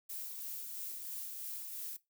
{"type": "noise with tremolo", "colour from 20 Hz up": "violet", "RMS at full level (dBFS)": -42, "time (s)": [0.09, 1.97], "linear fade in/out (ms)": 10, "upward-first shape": "sine", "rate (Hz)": 3, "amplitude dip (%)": 30, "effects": ["noise-tail reverb RT60 0.2 s tail -19 dB re dry"]}